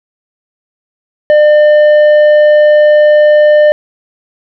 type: tone with tanh clipping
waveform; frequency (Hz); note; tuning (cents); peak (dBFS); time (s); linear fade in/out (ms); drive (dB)
triangle; 600; D5; +37; -4; 1.3-3.72; 0; 11
effects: none